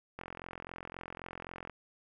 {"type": "click train", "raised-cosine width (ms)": 0.5, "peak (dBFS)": -27, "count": 67, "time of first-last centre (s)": [0.19, 1.697], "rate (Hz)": 43.8, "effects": []}